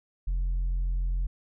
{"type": "tone", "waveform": "sine", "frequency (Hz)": 43.65, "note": "F1", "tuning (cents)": 0, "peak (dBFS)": -22, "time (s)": [0.27, 1.27], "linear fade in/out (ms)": 10, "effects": ["tanh soft clip ceiling -24 dBFS"]}